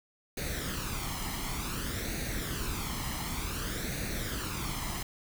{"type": "noise with flanger", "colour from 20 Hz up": "pink", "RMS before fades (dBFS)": -35, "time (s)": [0.37, 5.03], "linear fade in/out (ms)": 5, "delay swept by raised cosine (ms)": [0.47, 0.99], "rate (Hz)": 0.55, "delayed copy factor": 0.6, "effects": []}